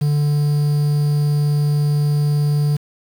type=tone with quantisation; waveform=triangle; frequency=146.83 Hz; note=D3; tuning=in tune; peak=-12 dBFS; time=0.01-2.77 s; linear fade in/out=10 ms; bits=6; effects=none